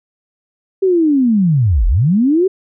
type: linear two-way sweep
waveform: sine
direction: down then up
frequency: 392 to 36.71 to 392 Hz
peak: -9 dBFS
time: 0.82-2.48 s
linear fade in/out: 10 ms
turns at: 1.87 s
effects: none